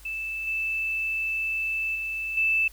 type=tone with level steps; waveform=sine; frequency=2637 Hz; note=E7; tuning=in tune; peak=-29 / -25 / -28 / -20 dBFS; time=0.05-2.68 s; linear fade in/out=5 ms; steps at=0.47 / 1.95 / 2.37 s; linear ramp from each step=5 ms; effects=added 50 Hz sine -48 dBFS peak until 2.72 s + white hiss -53 dBFS RMS until 2.72 s